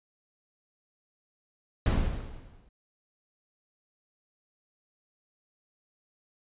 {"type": "noise with exponential decay", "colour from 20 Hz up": "brown", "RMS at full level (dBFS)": -20, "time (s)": [1.86, 2.69], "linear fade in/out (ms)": 2, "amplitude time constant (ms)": 180, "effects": ["resampled to 8000 Hz"]}